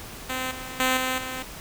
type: tone with level steps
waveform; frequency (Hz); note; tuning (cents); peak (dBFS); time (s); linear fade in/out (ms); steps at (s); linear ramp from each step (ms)
5% pulse; 258; C4; -24; -16 / -25 / -9 / -13 / -20; 0.29-1.43; 10; 0.51 / 0.8 / 0.97 / 1.18; 2
effects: pink hiss -40 dBFS RMS until 1.6 s